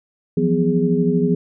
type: tone cluster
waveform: sine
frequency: 167.8 / 180.4 / 248.6 / 412.7 Hz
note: E3 / F#3 / B3 / G#4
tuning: +31 / -44 / +12 / -11 cents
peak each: -20 dBFS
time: 0.37-1.35 s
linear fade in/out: 5 ms
effects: none